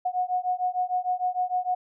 sine beating tone pair, 726 / 732.6 Hz, F#5 / F#5, -33 / -17 cents, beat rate 6.6 Hz, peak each -27 dBFS, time 0.05-1.75 s, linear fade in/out 10 ms, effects none

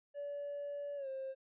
triangle tone with pitch glide, 574 to 532.5 Hz, D5 to C5, -40 to +30 cents, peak -36 dBFS, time 0.14-1.35 s, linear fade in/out 50 ms, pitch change -130 cents, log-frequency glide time 0.96-1.08 s, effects tanh soft clip ceiling -36 dBFS + resampled to 8000 Hz

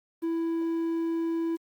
triangle tone with quantisation, 330.8 Hz, E4, 6 cents sharp, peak -24 dBFS, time 0.22-1.57 s, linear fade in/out 20 ms, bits 9, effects Opus 32 kbps

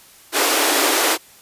pink high-pass noise, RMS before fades -17 dBFS, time 0.32-1.18 s, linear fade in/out 50 ms, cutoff 280 Hz, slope 96 dB/octave, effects white hiss -47 dBFS RMS until 1.41 s + resampled to 32000 Hz

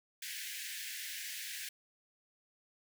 pink high-pass noise, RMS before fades -43 dBFS, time 0.22-1.69 s, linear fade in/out 5 ms, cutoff 1600 Hz, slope 96 dB/octave, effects none

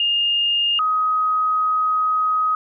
sine tone pair in turn, 2828 / 1259.7 Hz, F7 / D#6, +21 / +21 cents, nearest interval octave + major second, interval 1400 cents, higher first, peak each -16 dBFS, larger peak neither, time 0-0.79 / 0.79-2.55 s, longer second, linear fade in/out 2 ms, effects none

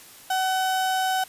35% pulse tone, 754 Hz, F#5, 32 cents sharp, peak -20 dBFS, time 0.3-1.24 s, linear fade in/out 5 ms, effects white hiss -47 dBFS RMS until 1.28 s + resampled to 32000 Hz

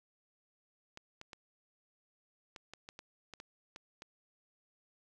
clicks, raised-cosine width 0.2 ms, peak -30 dBFS, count 11, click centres 0.974 / 1.214 / 1.332 / 2.562 / 2.736 / 2.889 / 2.991 / 3.337 / 3.401 / 3.761 / 4.021 s, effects none

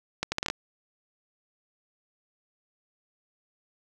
accelerating click train, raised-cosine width 0.2 ms, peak -10 dBFS, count 7, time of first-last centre 0.23-0.501 s, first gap 90 ms, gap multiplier 0.71, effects none

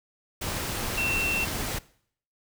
sine tone in noise, 2700 Hz, E7, 41 cents sharp, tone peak -26 dBFS, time 0.97-1.45 s, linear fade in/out 10 ms, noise pink, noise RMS -31 dBFS, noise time 0.41-1.79 s, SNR +2 dB, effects noise-tail reverb RT60 0.6 s tail -20 dB re dry

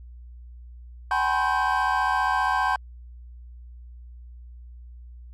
triangle tone cluster, 760 / 840 / 995 / 1070 / 1564 Hz, F#5 / G#5 / B5 / C6 / G6, +46 / +19 / +13 / +38 / -4 cents, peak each -25 dBFS, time 1.11-2.76 s, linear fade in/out 2 ms, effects added 60 Hz sine -40 dBFS peak until 5.33 s + MP3 64 kbps

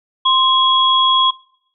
sine tone pair together, 1046.5 / 3322 Hz, C6 / G#7, 0 / 0 cents, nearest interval octave + minor sixth, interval 2000 cents, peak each -13 dBFS, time 0.25-1.31 s, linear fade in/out 10 ms, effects noise-tail reverb RT60 0.7 s tail -22 dB re dry

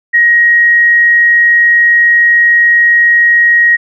sine tone, 1887 Hz, A#6, 21 cents sharp, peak -4 dBFS, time 0.13-3.77 s, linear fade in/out 20 ms, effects none

